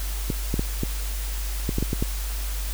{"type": "clicks", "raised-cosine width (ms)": 3, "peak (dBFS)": -11, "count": 9, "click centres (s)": [0.302, 0.541, 0.594, 0.834, 1.692, 1.784, 1.826, 1.931, 2.025], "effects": ["added 49 Hz sine -26 dBFS peak until 2.73 s", "white hiss -36 dBFS RMS until 2.73 s"]}